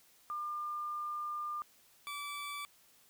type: tone pair in turn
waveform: sine / 20% pulse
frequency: 1200 / 1156.7 Hz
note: D6 / D6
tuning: +37 / -27 cents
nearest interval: minor second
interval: 64 cents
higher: first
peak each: -36 / -35 dBFS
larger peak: second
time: 0.3-1.62 / 2.07-2.65 s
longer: first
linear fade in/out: 0 ms
effects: white hiss -65 dBFS RMS until 3.09 s